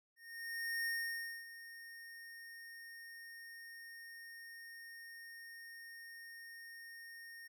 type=tone with ADSR envelope; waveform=square; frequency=1843 Hz; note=A#6; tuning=20 cents flat; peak=-36 dBFS; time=0.16-7.48 s; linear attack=700 ms; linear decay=590 ms; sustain=-15 dB; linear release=13 ms; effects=none